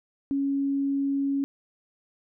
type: tone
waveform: sine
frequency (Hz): 277.2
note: C#4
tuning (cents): 0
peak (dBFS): -23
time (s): 0.31-1.44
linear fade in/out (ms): 0
effects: none